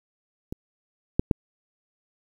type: clicks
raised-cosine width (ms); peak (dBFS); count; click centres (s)
3; -19 / -6 / -6; 3; 0.525 / 1.195 / 1.312
effects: 8-bit